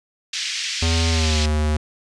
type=band-pass noise; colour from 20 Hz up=white; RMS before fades=-26 dBFS; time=0.33-1.46 s; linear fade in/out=5 ms; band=2000 to 5700 Hz; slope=24 dB/octave
type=tone with pitch glide; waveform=square; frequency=82.41 to 76.01 Hz; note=E2 to D#2; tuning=0 to -40 cents; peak=-18 dBFS; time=0.82-1.77 s; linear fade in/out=5 ms; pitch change=-140 cents; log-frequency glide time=1.09-1.41 s
effects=resampled to 22050 Hz